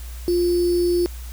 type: tone with sample-and-hold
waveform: sine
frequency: 350.4 Hz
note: F4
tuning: 6 cents sharp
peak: -16 dBFS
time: 0.28-1.06 s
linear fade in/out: 0 ms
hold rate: 4900 Hz
effects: added 60 Hz sine -31 dBFS peak until 1.32 s + white hiss -44 dBFS RMS until 1.32 s